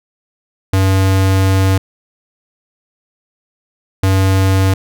square tone pair in turn, 95.7 / 95.7 Hz, G2 / G2, -41 / -41 cents, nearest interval unison, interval 0 cents, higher neither, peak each -10 dBFS, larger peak neither, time 0.73-1.78 / 4.03-4.74 s, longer first, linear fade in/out 5 ms, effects none

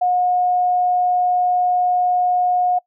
sine tone, 722 Hz, F#5, 43 cents flat, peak -14 dBFS, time 0.01-2.79 s, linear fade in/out 10 ms, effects noise-tail reverb RT60 0.1 s tail -23 dB re dry

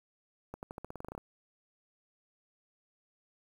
accelerating click train, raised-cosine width 1 ms, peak -27 dBFS, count 13, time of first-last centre 0.54-1.179 s, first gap 89 ms, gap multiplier 0.9, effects 9-bit

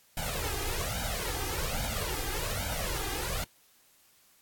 pink noise with flanger, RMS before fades -33 dBFS, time 0.17-3.44 s, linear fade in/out 2 ms, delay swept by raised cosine 1.3 to 2.5 ms, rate 1.2 Hz, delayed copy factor +0.95, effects white hiss -63 dBFS RMS until 4.41 s + AAC 64 kbps

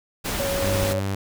pink noise, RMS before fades -27 dBFS, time 0.24-0.94 s, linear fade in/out 20 ms
sine tone with vibrato, 554.4 Hz, C#5, in tune, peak -24 dBFS, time 0.39-1 s, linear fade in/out 10 ms, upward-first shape sine, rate 7.4 Hz, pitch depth 10 cents each way
sawtooth tone, 98 Hz, G2, in tune, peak -20 dBFS, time 0.62-1.15 s, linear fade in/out 5 ms
effects none

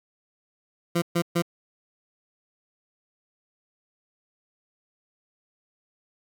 20% pulse tone bursts, 171.2 Hz, F3, 34 cents flat, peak -16 dBFS, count 3, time 0.95-1.423 s, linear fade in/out 10 ms, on 71 ms, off 130 ms, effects none

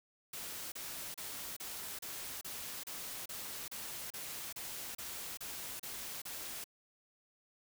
white noise bursts, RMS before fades -44 dBFS, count 15, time 0.33-6.642 s, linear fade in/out 5 ms, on 390 ms, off 33 ms, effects none

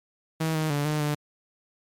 sawtooth tone with pitch steps, 160.1 / 156.4 / 144.8 / 151.8 / 148.3 Hz, D#3 / D#3 / D3 / D#3 / D3, +50 / +9 / -24 / -42 / +17 cents, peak -20 dBFS, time 0.4-1.15 s, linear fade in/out 10 ms, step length 150 ms, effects MP3 96 kbps

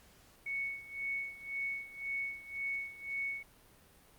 sine tone with tremolo, 2217 Hz, C#7, in tune, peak -33 dBFS, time 0.46-3.43 s, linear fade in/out 5 ms, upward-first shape sine, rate 1.9 Hz, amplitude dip 85%, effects pink hiss -62 dBFS RMS until 4.18 s + Opus 48 kbps

